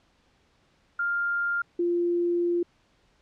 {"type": "tone pair in turn", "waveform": "sine", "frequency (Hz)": [1400, 347], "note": ["F6", "F4"], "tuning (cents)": [4, -11], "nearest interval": "2 octaves", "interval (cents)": 2415, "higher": "first", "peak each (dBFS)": [-24, -22], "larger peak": "second", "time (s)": [[0.99, 1.62], [1.79, 2.63]], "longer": "second", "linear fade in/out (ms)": 5, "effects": ["pink hiss -65 dBFS RMS until 3.21 s", "low-pass 5000 Hz 12 dB/octave"]}